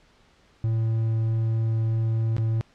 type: tone with dropouts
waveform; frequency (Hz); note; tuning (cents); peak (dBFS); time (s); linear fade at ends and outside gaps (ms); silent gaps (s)
triangle; 112.3; A2; +36; -19; 0.64-2.61; 0; 2.366-2.382
effects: pink hiss -59 dBFS RMS until 2.74 s + low-pass 5000 Hz 12 dB/octave